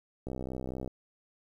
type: click train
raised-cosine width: 2 ms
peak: -24 dBFS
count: 40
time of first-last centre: 0.27-0.877 s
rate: 64.3 Hz
effects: 10-bit